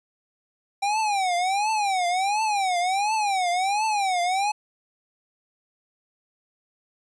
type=tone with vibrato; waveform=square; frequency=784 Hz; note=G5; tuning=in tune; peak=-22 dBFS; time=0.82-4.52 s; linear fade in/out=10 ms; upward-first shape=triangle; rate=1.4 Hz; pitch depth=220 cents each way; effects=resampled to 22050 Hz